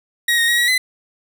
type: tone with pitch steps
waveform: 30% pulse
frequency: 1893 / 1859 / 1898 / 1917 / 2022 Hz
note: A#6 / A#6 / A#6 / A#6 / B6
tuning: +26 / -5 / +31 / +48 / +40 cents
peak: -11 dBFS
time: 0.28-0.78 s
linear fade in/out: 5 ms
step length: 100 ms
effects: none